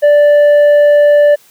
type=tone with tanh clipping; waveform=sine; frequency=586 Hz; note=D5; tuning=4 cents flat; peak=-5 dBFS; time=0.02-1.36 s; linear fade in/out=20 ms; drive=5 dB; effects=white hiss -46 dBFS RMS until 1.5 s + high-pass 150 Hz 12 dB/octave